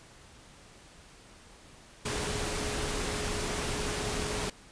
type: tone in noise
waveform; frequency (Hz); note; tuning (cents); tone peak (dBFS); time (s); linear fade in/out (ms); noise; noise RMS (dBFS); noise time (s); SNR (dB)
sine; 420; G#4; +19; -39; 2.05-4.5; 5; pink; -33; 2.05-4.5; -9
effects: pink hiss -54 dBFS RMS until 4.71 s + resampled to 22050 Hz